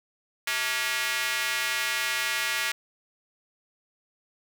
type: tone with high-pass filter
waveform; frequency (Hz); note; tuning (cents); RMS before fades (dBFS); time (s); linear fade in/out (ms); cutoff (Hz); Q
square; 128.2; C3; -35; -28; 0.47-2.72; 5; 1900; 1.6
effects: none